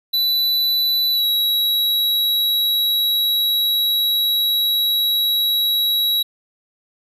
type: tone with pitch glide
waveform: square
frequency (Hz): 3976 to 3876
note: B7 to B7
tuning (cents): +11 to -33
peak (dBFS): -16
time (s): 0.13-6.23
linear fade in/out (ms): 10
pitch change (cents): -44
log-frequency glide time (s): 1.12-1.25
effects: none